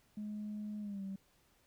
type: tone with pitch glide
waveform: sine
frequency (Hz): 210.3 to 193.96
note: G#3 to G3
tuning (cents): +22 to -18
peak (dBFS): -38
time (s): 0.17-1.16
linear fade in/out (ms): 5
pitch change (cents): -140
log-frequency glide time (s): 0.8-1.03
effects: tanh soft clip ceiling -36 dBFS + pink hiss -71 dBFS RMS until 1.66 s